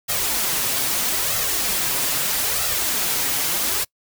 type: noise with flanger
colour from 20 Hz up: white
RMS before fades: -22 dBFS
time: 0.08-3.85 s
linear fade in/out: 20 ms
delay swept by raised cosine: 1.5 to 7.4 ms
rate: 0.78 Hz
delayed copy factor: +0.6
effects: noise-tail reverb RT60 0.1 s tail -26 dB re dry